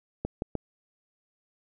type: clicks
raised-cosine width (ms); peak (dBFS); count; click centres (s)
2; -16; 3; 0.25 / 0.421 / 0.553
effects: none